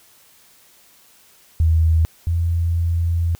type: tone pair in turn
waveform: sine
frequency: 80.8 / 84.46 Hz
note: E2 / E2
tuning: -34 / +43 cents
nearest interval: minor second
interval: 77 cents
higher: second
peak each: -12 / -16 dBFS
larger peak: first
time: 1.6-2.05 / 2.27-3.35 s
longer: second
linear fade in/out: 0 ms
effects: white hiss -52 dBFS RMS until 3.39 s